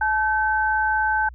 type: tone pair together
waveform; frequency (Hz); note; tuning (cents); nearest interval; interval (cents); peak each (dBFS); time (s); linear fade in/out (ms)
sine; 863.7 / 1539; A5 / G6; -32 / -32; minor seventh; 1000; -21; 0.01-1.29; 5
effects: added 60 Hz sine -38 dBFS peak until 1.34 s